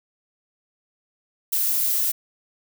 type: noise with high-pass filter sweep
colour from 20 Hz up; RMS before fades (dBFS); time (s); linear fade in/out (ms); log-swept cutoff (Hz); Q
violet; -22; 1.52-2.12; 10; 220 to 550; 3.5
effects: none